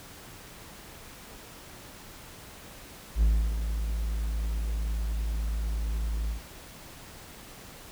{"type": "tone with ADSR envelope", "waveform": "triangle", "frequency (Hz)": 54.5, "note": "A1", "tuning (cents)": -16, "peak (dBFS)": -16, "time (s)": [3.15, 6.42], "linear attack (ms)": 70, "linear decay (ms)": 290, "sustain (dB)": -9, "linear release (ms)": 120, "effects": ["pink hiss -47 dBFS RMS until 7.91 s"]}